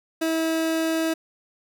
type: tone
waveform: 30% pulse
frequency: 323.6 Hz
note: E4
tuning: 32 cents flat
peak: -19 dBFS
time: 0.21-1.14 s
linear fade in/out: 10 ms
effects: none